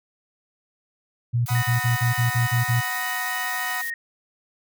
sine tone bursts, 119.5 Hz, A#2, 43 cents sharp, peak -18 dBFS, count 9, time 1.33-2.812 s, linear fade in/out 20 ms, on 130 ms, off 39 ms
blue noise, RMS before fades -35 dBFS, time 1.46-3.9 s, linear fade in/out 2 ms
sawtooth chord, B major, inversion second, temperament equal with one note detuned, 740 / 987.8 / 1257.5 Hz, F#5 / B5 / D#6, 0 / 0 / +18 cents, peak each -28 / -30 / -31 dBFS, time 1.48-3.82 s, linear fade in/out 10 ms
sine tone with pitch glide, 1839 to 1861.4 Hz, A#6 to A#6, -24 to -3 cents, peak -27 dBFS, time 1.55-3.94 s, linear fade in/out 2 ms, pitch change +21 cents, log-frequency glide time 2.21-3.01 s
effects none

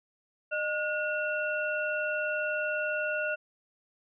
sine tone cluster, 610 / 1444 / 2714 Hz, D#5 / F#6 / E7, -34 / -43 / +50 cents, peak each -32 / -31 / -36 dBFS, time 0.51-3.36 s, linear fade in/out 20 ms, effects none

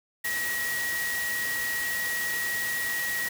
sine tone in noise, 1907 Hz, A#6, 39 cents sharp, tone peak -28 dBFS, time 0.24-3.29 s, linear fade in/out 10 ms, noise white, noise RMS -34 dBFS, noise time 0.24-3.29 s, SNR +3 dB, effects none

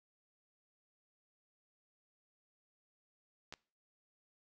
clicks, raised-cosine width 0.2 ms, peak -29 dBFS, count 2, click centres 3.525 / 3.538 s, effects noise-tail reverb RT60 0.4 s tail -23 dB re dry

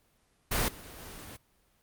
pink noise with level steps, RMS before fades -28 / -47 / -45 dBFS, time 0.51-1.37 s, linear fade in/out 10 ms, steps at 0.68 / 0.98 s, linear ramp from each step 5 ms, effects pink hiss -69 dBFS RMS until 1.82 s + Opus 24 kbps

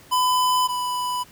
square tone pair in turn, 1005 / 992.9 Hz, B5 / B5, +30 / +9 cents, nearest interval unison, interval 21 cents, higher first, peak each -18 / -24 dBFS, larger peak first, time 0.11-0.68 / 0.68-1.24 s, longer first, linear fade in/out 20 ms, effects pink hiss -49 dBFS RMS until 1.31 s + high-pass 60 Hz 12 dB/octave

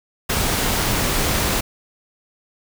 pink noise, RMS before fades -20 dBFS, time 0.29-1.61 s, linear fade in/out 10 ms, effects none

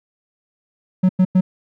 triangle tone bursts, 185 Hz, F#3, in tune, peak -8 dBFS, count 3, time 1.03-1.41 s, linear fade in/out 10 ms, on 62 ms, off 97 ms, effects none

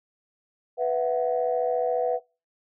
sine chord, B suspended fourth, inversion none, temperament equal with one note detuned, 493.9 / 665.8 / 740 Hz, B4 / E5 / F#5, 0 / +17 / 0 cents, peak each -24 / -27 / -28 dBFS, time 0.77-2.2 s, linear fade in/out 50 ms, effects noise-tail reverb RT60 0.3 s tail -24 dB re dry + tanh soft clip ceiling -13 dBFS

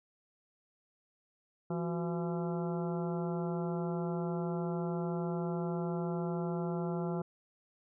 harmonic tone with a mistuned harmonic, 169.6 Hz, E3, 50 cents sharp, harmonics 1 / 2 / 3 / 4 / 5 / 6 / 7 / 8, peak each -34 / -38 / -43 / -44 / -46 / -51 / -54 / -50 dBFS, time 1.7-7.22 s, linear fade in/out 5 ms, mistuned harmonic 2, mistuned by +120 cents, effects none

